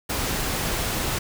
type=noise; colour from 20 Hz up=pink; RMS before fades=-26 dBFS; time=0.09-1.19 s; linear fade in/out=10 ms; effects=none